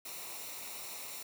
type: noise with comb filter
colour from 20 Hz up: white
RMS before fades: -44 dBFS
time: 0.05-1.23 s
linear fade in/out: 5 ms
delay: 0.62 ms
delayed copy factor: -0.6
effects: none